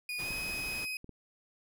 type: tone with pitch glide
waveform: 35% pulse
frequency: 2459 to 2519 Hz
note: D#7 to D#7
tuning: -21 to +21 cents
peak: -33 dBFS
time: 0.09-0.97 s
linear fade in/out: 2 ms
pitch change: +42 cents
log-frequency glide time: 0.21-0.3 s
type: noise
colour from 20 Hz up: pink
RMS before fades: -44 dBFS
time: 0.18-0.86 s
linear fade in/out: 20 ms
type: clicks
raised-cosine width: 3 ms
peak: -35 dBFS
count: 4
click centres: 0.307 / 0.498 / 1.044 / 1.093 s
effects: none